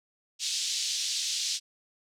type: band-pass noise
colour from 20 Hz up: pink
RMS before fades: -31 dBFS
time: 0.39-1.6 s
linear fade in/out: 50 ms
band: 3500 to 7000 Hz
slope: 24 dB/octave
effects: none